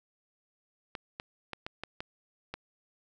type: clicks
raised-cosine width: 0.3 ms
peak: -21 dBFS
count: 7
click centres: 0.952 / 1.199 / 1.533 / 1.665 / 1.836 / 2.005 / 2.54 s
effects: none